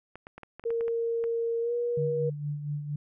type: clicks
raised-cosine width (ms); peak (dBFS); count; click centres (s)
0.5; -28; 10; 0.156 / 0.269 / 0.38 / 0.433 / 0.596 / 0.639 / 0.705 / 0.809 / 0.881 / 1.24
type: tone with pitch glide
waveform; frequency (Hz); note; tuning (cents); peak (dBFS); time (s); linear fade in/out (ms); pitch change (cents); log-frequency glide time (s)
sine; 462.5 to 478.3; A#4 to A#4; -14 to +44; -26; 0.65-2.3; 10; +58; 1.61-1.73
type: tone with tremolo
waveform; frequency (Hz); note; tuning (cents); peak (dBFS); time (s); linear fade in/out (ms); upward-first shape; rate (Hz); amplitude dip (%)
sine; 146.83; D3; 0; -28; 1.97-2.96; 5; sine; 4.3; 55
effects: none